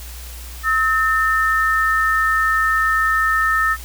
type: tone pair together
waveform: sine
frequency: 1289.7 / 1800 Hz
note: E6 / A6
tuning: -38 / +39 cents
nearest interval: tritone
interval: 577 cents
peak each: -17 dBFS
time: 0.63-3.77 s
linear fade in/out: 50 ms
effects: added 60 Hz sine -32 dBFS peak until 3.84 s + white hiss -38 dBFS RMS until 3.84 s